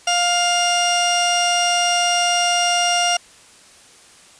sawtooth tone pair together, 703 / 2812 Hz, F5 / F7, +11 / +11 cents, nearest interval 2 octaves, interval 2400 cents, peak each -14 dBFS, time 0.07-3.17 s, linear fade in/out 5 ms, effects white hiss -47 dBFS RMS until 4.39 s + resampled to 22050 Hz

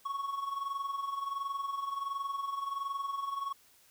triangle tone with amplitude modulation, 1108.7 Hz, C#6, in tune, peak -29 dBFS, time 0.05-3.53 s, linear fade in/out 10 ms, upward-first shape sine, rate 21.4 Hz, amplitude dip 65%, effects white hiss -63 dBFS RMS until 3.9 s

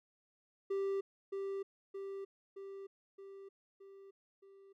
triangle tone with echo, 392 Hz, G4, in tune, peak -31 dBFS, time 0.7-1.01 s, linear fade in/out 10 ms, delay 620 ms, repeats 6, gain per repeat -4 dB, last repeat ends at 4.73 s, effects none

